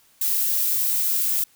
violet noise, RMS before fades -22 dBFS, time 0.21-1.44 s, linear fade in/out 5 ms, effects white hiss -58 dBFS RMS until 1.55 s

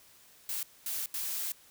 blue noise bursts at uneven times, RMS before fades -35 dBFS, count 3, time 0.49-0.63 / 0.86-1.06 / 1.14-1.52 s, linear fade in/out 2 ms, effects white hiss -59 dBFS RMS until 1.7 s

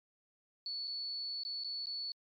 sine tone with dropouts, 4435 Hz, C#8, in tune, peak -37 dBFS, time 0.66-2.12 s, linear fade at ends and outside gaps 1 ms, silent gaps 0.873-0.877 / 1.435-1.45 / 1.637-1.645 / 1.858-1.869 s, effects MP3 64 kbps

